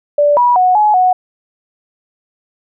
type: tone with pitch steps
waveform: sine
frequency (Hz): 584 / 972 / 734 / 845 / 736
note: D5 / B5 / F#5 / G#5 / F#5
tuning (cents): -10 / -28 / -14 / +30 / -9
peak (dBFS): -7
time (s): 0.18-1.13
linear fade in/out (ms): 5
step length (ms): 190
effects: none